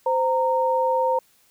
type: tone pair together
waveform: sine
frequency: 518.1 / 924 Hz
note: C5 / A#5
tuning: -17 / -16 cents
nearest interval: minor seventh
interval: 1001 cents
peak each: -21 dBFS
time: 0.06-1.19 s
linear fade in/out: 5 ms
effects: white hiss -60 dBFS RMS until 1.5 s